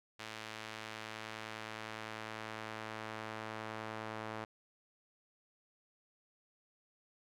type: tone with band-pass filter sweep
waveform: sawtooth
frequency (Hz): 109.8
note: A2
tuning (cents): -3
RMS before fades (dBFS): -45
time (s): 0.19-4.45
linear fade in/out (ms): 10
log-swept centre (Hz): 2800 to 1100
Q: 0.72
effects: none